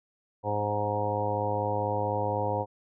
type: harmonic tone with a mistuned harmonic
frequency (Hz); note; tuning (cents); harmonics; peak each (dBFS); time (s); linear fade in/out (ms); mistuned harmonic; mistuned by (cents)
104.2; G#2; +6; 1 / 2 / 3 / 4 / 5 / 6 / 7 / 8 / 9; -33 / -41 / -39 / -37 / -31 / -41 / -34 / -36 / -33; 0.43-2.66; 50; 6; -23
effects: none